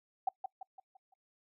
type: tone with echo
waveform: sine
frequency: 763 Hz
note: G5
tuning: 47 cents flat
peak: -27 dBFS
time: 0.27-0.29 s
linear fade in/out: 5 ms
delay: 170 ms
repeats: 5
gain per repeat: -7 dB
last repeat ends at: 1.14 s
effects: noise-tail reverb RT60 0.1 s tail -24 dB re dry

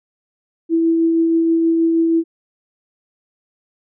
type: tone with tremolo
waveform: sine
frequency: 329.6 Hz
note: E4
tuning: in tune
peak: -11 dBFS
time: 0.69-2.24 s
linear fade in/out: 50 ms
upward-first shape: triangle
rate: 6.3 Hz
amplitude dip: 25%
effects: none

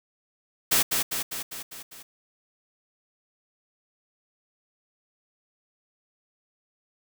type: noise with echo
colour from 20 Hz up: white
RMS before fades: -21 dBFS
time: 0.71-0.83 s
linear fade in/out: 10 ms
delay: 200 ms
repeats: 6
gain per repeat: -4 dB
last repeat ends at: 2.03 s
effects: none

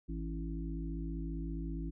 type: harmonic tone with a mistuned harmonic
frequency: 55 Hz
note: A1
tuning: in tune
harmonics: 1 / 3 / 5 / 6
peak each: -38 / -42 / -44 / -46 dBFS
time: 0.08-1.91 s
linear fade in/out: 20 ms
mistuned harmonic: 1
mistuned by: -63 cents
effects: none

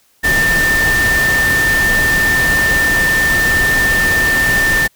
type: tone in noise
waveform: sine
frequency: 1793 Hz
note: A6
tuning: 32 cents sharp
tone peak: -11 dBFS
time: 0.23-4.88 s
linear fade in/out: 20 ms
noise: pink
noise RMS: -19 dBFS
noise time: 0.23-4.88 s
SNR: +5 dB
effects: white hiss -55 dBFS RMS until 4.95 s

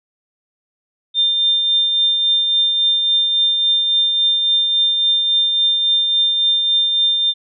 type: tone with tremolo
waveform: sine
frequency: 3600 Hz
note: A7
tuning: 39 cents sharp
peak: -11 dBFS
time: 1.14-7.34 s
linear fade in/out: 50 ms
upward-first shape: triangle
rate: 3.6 Hz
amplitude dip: 40%
effects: none

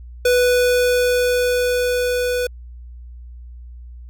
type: tone with level ramp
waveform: square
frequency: 493.9 Hz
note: B4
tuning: in tune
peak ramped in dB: -13 to -19 dBFS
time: 0.25-2.47 s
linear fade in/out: 5 ms
effects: added 60 Hz sine -34 dBFS peak until 4.09 s

